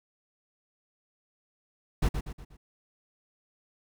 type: noise with echo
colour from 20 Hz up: brown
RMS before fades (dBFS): -24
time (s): 2.02-2.09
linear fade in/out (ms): 10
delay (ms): 120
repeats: 4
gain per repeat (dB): -7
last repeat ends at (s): 2.57
effects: none

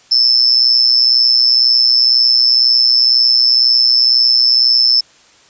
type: tone with amplitude modulation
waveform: sine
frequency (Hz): 5274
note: E8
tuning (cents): 0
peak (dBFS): -4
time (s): 0.11-5.01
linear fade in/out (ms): 10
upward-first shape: sine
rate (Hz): 122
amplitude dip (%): 85
effects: white hiss -47 dBFS RMS until 5.49 s + resampled to 16000 Hz

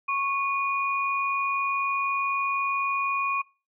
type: tone pair together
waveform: sine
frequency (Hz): 1100 / 2454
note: C#6 / D#7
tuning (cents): -14 / -25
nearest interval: octave + major second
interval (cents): 1389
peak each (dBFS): -26 / -27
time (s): 0.08-3.42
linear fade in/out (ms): 10
effects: noise-tail reverb RT60 0.3 s tail -22 dB re dry

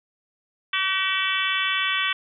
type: harmonic tone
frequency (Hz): 381.4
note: G4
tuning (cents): -47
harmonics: 3 / 4 / 5 / 6 / 7 / 8 / 9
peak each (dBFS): -29 / -29 / -29 / -29 / -29 / -29 / -29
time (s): 0.73-2.13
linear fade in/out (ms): 5
effects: none

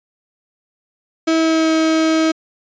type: tone with pitch glide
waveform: 35% pulse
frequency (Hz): 323.7 to 319.6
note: E4 to D#4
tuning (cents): -31 to +47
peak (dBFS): -11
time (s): 1.27-2.32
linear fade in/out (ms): 10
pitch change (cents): -22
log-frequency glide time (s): 1.38-1.72
effects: resampled to 16000 Hz

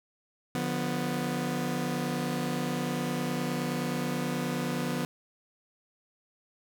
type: chord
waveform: sawtooth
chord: B diminished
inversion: first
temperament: just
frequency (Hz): 148.16 / 177.8 / 246.9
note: D3 / F3 / B3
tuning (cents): +16 / +31 / 0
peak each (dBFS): -31 / -30 / -28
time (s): 0.55-5.05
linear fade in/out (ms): 0
effects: none

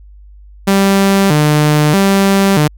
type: tone with vibrato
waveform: sawtooth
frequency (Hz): 171.7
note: F3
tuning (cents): -29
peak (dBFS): -4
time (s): 0.67-2.68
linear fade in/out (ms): 10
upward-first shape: square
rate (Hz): 0.79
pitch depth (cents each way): 230
effects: added 50 Hz sine -35 dBFS peak until 2.77 s

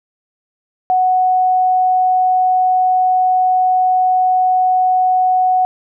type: tone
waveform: sine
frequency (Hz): 740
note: F#5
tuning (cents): 0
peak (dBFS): -10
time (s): 0.9-5.65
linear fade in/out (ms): 0
effects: none

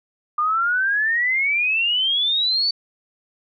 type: exponential sweep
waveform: sine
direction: up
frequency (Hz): 1196 to 4567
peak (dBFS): -17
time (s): 0.38-2.71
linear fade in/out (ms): 5
effects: none

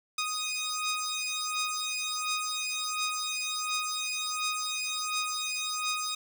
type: beating tone pair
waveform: 10% pulse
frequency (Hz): 1244.5 / 1245.9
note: D#6 / D#6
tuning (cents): 0 / +2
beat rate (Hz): 1.4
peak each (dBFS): -25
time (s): 0.18-6.15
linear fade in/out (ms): 5
effects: none

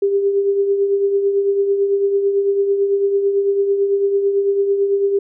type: tone with tremolo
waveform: sine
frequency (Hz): 398.1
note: G4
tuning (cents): +27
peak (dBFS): -11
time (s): 0.02-5.19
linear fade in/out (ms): 5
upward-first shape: triangle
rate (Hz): 9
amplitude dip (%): 55
effects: none

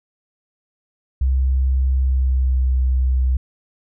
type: tone with pitch glide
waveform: sine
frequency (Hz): 65.5 to 64.11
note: C2 to C2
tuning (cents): +2 to -35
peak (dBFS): -14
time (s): 1.21-3.37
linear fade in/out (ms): 5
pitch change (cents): -37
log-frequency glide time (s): 1.99-2.61
effects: none

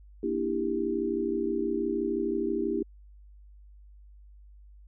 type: chord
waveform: sine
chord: E half-diminished seventh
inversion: second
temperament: just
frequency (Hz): 237.3 / 296.7 / 329.6 / 395.6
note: Bb3 / D4 / E4 / G4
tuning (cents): +31 / +18 / 0 / +16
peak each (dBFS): -34 / -34 / -31 / -30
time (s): 0.23-2.83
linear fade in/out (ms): 5
effects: added 50 Hz sine -49 dBFS peak until 4.87 s

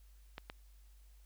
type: clicks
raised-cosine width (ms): 0.3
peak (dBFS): -27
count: 2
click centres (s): 0.381 / 0.499
effects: added 50 Hz sine -57 dBFS peak until 1.25 s + white hiss -72 dBFS RMS until 1.25 s

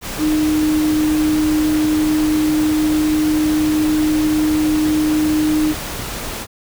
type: tone in noise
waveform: sine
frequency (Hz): 307.2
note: D#4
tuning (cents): -22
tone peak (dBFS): -13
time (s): 0.18-5.75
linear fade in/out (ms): 50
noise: pink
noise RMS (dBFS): -26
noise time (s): 0.01-6.47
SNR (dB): +10
effects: none

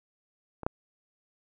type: clicks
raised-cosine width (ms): 1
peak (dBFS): -24 / -12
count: 2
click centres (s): 0.633 / 0.665
effects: none

